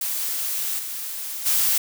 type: noise with level steps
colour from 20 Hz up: blue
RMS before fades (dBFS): -26 / -31 / -20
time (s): 0.01-1.78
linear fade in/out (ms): 5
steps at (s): 0.78 / 1.45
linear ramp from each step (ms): 20
effects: none